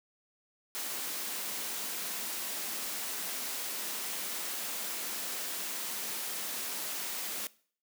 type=high-pass noise; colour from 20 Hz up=white; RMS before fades=-37 dBFS; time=0.75-7.47 s; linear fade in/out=0 ms; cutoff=170 Hz; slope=96 dB/octave; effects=noise-tail reverb RT60 0.5 s tail -21 dB re dry